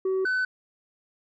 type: tone pair in turn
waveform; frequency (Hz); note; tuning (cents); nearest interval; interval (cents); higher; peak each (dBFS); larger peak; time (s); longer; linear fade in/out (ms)
sine; 379.1 / 1508.5; F#4 / F#6; +42 / +33; 2 octaves; 2391; second; -20; neither; 0.05-0.25 / 0.25-0.45; neither; 5
effects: tanh soft clip ceiling -22 dBFS